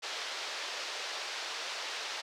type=band-pass noise; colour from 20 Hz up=white; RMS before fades=-39 dBFS; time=0.02-2.22 s; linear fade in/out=20 ms; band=430 to 5200 Hz; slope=24 dB/octave; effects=none